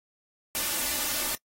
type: noise with comb filter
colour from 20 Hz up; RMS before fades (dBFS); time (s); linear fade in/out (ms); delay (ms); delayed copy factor
white; -29; 0.55-1.35; 0; 3.4; +0.75
effects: noise-tail reverb RT60 0.1 s tail -25 dB re dry + AAC 48 kbps